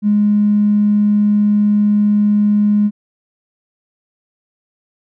triangle tone with tanh clipping, 207.7 Hz, G#3, in tune, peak -9 dBFS, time 0.02-2.91 s, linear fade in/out 50 ms, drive 2 dB, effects none

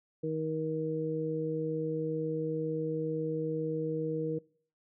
harmonic tone, 157.9 Hz, D#3, 26 cents sharp, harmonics 1 / 2 / 3, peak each -36 / -36 / -33 dBFS, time 0.23-4.39 s, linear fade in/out 10 ms, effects noise-tail reverb RT60 0.5 s tail -23 dB re dry

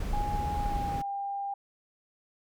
brown noise, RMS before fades -32 dBFS, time 0-1.02 s, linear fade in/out 5 ms
sine tone with pitch glide, 827 to 797.9 Hz, G#5 to G5, -8 to +30 cents, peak -31 dBFS, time 0.13-1.54 s, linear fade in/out 5 ms, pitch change -62 cents, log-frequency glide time 0.5-1.07 s
effects none

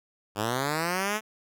5% pulse linear sweep, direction up, 98.3 to 220 Hz, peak -15 dBFS, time 0.35-1.21 s, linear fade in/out 50 ms, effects none

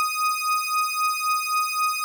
35% pulse beating tone pair, 1244.5 / 1248.3 Hz, D#6 / D#6, 0 / +5 cents, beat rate 3.8 Hz, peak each -23 dBFS, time 0-2.04 s, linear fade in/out 0 ms, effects none

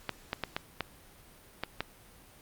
clicks, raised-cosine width 0.3 ms, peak -15 dBFS, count 7, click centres 0.093 / 0.331 / 0.437 / 0.565 / 0.807 / 1.636 / 1.806 s, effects pink hiss -56 dBFS RMS until 2.41 s + Opus 48 kbps

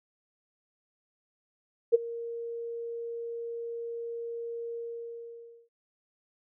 sine tone with ADSR envelope, 466.2 Hz, A#4, in tune, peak -14 dBFS, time 1.92-5.69 s, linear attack 25 ms, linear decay 19 ms, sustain -20 dB, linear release 940 ms, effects none

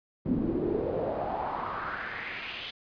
brown noise with band-pass filter sweep, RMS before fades -32 dBFS, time 0.25-2.71 s, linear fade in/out 10 ms, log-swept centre 240 to 3300 Hz, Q 3.7, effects resampled to 11025 Hz

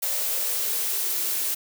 blue noise with high-pass filter sweep, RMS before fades -26 dBFS, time 0.02-1.55 s, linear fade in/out 10 ms, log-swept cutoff 570 to 310 Hz, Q 5.3, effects none

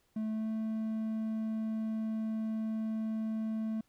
triangle tone with pitch glide, 217.8 to 220.1 Hz, A3 to A3, -17 to +1 cents, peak -30 dBFS, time 0.16-3.81 s, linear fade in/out 5 ms, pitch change +18 cents, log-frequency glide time 0.3-0.49 s, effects pink hiss -73 dBFS RMS until 3.88 s

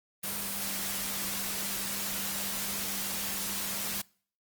sine tone in noise, 197.3 Hz, G3, 11 cents sharp, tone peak -45 dBFS, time 0.23-4.02 s, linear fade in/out 10 ms, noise white, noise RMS -34 dBFS, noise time 0.23-4.02 s, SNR -14 dB, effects noise-tail reverb RT60 0.5 s tail -25 dB re dry + Opus 24 kbps

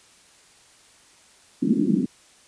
white band-pass noise, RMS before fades -21 dBFS, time 1.62-2.06 s, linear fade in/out 5 ms, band 180 to 300 Hz, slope 48 dB/octave, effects white hiss -54 dBFS RMS until 2.47 s + resampled to 22050 Hz

